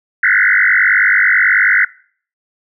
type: tone with frequency modulation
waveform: sine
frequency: 1760 Hz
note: A6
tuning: in tune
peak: -8 dBFS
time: 0.23-1.85 s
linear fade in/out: 5 ms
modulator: 49.2 Hz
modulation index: 6.4
effects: noise-tail reverb RT60 0.5 s tail -22 dB re dry